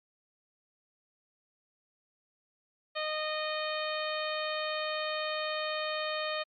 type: harmonic tone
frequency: 616 Hz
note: D#5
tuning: 17 cents flat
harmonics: 1 / 2 / 3 / 4 / 5 / 6 / 7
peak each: -35 / -38 / -40 / -41 / -42 / -43 / -43 dBFS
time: 2.95-6.44 s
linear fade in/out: 20 ms
effects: Opus 48 kbps